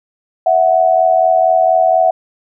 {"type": "tone pair together", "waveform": "sine", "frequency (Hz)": [655.8, 740], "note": ["E5", "F#5"], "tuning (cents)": [-9, 0], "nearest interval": "major second", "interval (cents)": 209, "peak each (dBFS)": -11, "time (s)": [0.46, 2.11], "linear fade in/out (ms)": 5, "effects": []}